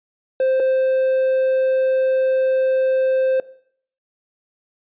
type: tone pair in turn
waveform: triangle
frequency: 523.3 / 523.3 Hz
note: C5 / C5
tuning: 0 / 0 cents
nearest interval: unison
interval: 0 cents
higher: neither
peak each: -13 / -13 dBFS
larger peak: neither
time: 0.4-0.6 / 0.6-3.4 s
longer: second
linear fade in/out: 2 ms
effects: noise-tail reverb RT60 0.6 s tail -19 dB re dry + resampled to 8000 Hz